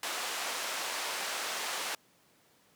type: band-pass noise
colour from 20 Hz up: pink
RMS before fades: -36 dBFS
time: 0.03-1.95 s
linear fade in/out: 2 ms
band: 720 to 9400 Hz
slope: 12 dB/octave
effects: pink hiss -65 dBFS RMS until 2.75 s + high-pass 150 Hz 12 dB/octave